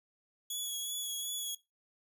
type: tone with vibrato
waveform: 15% pulse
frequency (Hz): 3370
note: G#7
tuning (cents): +25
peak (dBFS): -29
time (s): 0.5-1.55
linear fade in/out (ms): 5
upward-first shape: triangle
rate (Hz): 2.7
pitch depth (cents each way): 25
effects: noise-tail reverb RT60 0.2 s tail -17 dB re dry